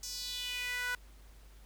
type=tone with high-pass filter sweep; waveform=sawtooth; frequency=493.9 Hz; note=B4; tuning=in tune; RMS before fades=-38 dBFS; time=0.03-0.95 s; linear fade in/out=2 ms; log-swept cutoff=5900 to 1400 Hz; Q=3.5; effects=added 50 Hz sine -53 dBFS peak until 1.65 s + pink hiss -63 dBFS RMS until 1.65 s